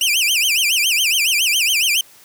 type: tone with vibrato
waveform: sawtooth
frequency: 2721 Hz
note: F7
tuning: 46 cents flat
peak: -11 dBFS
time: 0.01-2.01 s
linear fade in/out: 2 ms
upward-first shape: sine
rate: 7.2 Hz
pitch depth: 270 cents each way
effects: white hiss -47 dBFS RMS until 2.24 s + high-pass 80 Hz 12 dB/octave